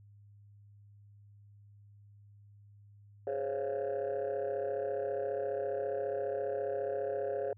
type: chord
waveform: sine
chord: Db major seventh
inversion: second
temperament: just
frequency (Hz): 415.8 / 519.7 / 554.4 / 693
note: Ab4 / C5 / Db5 / F5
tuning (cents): +2 / -12 / 0 / -14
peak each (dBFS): -35 / -38 / -34 / -40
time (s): 3.27-7.53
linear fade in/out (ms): 2
effects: tanh soft clip ceiling -27 dBFS + added 102 Hz sine -55 dBFS peak until 7.57 s